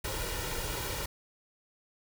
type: noise with comb filter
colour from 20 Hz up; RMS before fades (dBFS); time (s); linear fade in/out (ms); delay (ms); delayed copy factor
pink; -35; 0.04-1.06; 5; 2.1; +0.6
effects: none